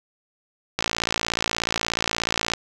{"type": "click train", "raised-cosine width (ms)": 0.2, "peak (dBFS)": -4, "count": 100, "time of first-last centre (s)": [0.79, 2.536], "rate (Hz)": 56.7, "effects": []}